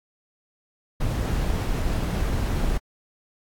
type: noise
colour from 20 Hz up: brown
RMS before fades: -24 dBFS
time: 1-2.78 s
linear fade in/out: 10 ms
effects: AAC 64 kbps